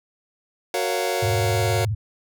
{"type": "chord", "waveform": "sawtooth", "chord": "Gb major seventh", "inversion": "none", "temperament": "just", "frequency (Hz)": [370, 462.5, 555, 693.7], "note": ["Gb4", "Bb4", "Db5", "F5"], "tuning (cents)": [0, -14, 2, -12], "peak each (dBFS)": -23, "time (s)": [0.74, 1.85], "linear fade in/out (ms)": 2}
{"type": "tone with vibrato", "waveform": "sine", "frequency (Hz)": 104.6, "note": "G#2", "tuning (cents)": 13, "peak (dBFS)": -21, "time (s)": [1.22, 1.95], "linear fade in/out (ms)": 10, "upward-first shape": "sine", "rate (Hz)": 19, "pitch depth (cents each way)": 200}
{"effects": []}